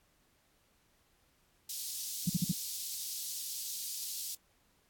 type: high-pass noise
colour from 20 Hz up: pink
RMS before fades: -40 dBFS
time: 1.69-4.35 s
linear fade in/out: 5 ms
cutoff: 4300 Hz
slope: 24 dB/octave
type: tone bursts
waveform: sine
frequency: 176.6 Hz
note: F3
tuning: 20 cents sharp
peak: -26 dBFS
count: 4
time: 2.27-2.518 s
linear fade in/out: 5 ms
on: 26 ms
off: 48 ms
effects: pink hiss -71 dBFS RMS until 4.89 s + AAC 64 kbps